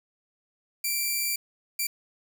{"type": "tone bursts at uneven times", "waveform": "5% pulse", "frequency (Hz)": 2349, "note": "D7", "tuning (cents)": 0, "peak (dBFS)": -16, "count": 2, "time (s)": [[0.84, 1.36], [1.79, 1.87]], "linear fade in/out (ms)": 5, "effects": []}